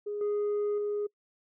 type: tone with level steps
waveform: sine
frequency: 414 Hz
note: G#4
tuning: 5 cents flat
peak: -31 / -24 / -27 dBFS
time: 0.06-1.07 s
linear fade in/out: 10 ms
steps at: 0.21 / 0.78 s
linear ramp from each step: 2 ms
effects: noise-tail reverb RT60 0.1 s tail -26 dB re dry + tanh soft clip ceiling -26 dBFS